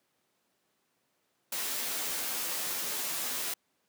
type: noise with comb filter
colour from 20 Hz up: white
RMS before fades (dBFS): -34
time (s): 1.52-3.54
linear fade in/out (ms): 5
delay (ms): 12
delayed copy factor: +0.85
effects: pink hiss -75 dBFS RMS until 3.88 s + high-pass 200 Hz 12 dB/octave